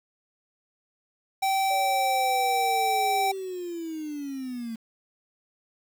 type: tone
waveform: square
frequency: 774 Hz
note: G5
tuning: 22 cents flat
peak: -23 dBFS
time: 1.42-3.32 s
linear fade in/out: 10 ms
type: linear sweep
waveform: sine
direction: down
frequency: 578 to 222.4 Hz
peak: -31 dBFS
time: 1.7-4.76 s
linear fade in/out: 10 ms
effects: 8-bit